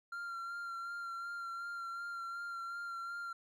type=tone with vibrato; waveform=triangle; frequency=1381 Hz; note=F6; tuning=20 cents flat; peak=-38 dBFS; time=0.12-3.33 s; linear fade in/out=5 ms; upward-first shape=sine; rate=2.7 Hz; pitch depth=22 cents each way; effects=none